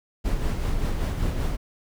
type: noise with tremolo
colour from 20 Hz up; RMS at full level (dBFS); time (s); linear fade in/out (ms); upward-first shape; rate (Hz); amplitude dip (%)
brown; -23; 0.24-1.57; 20; sine; 5.2; 40
effects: none